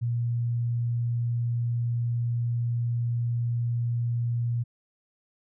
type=tone; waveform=sine; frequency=118.7 Hz; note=A#2; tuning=32 cents sharp; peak=-24 dBFS; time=0.01-4.64 s; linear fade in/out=20 ms; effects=none